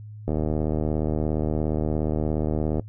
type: click train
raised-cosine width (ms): 2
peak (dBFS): -12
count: 195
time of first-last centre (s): 0.28-2.796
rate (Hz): 77.1
effects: noise-tail reverb RT60 0.1 s tail -20 dB re dry + added 106 Hz sine -37 dBFS peak until 2.88 s